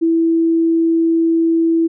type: tone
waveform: sine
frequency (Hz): 329.6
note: E4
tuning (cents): 0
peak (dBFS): -11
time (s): 0.01-1.88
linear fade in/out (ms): 20
effects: none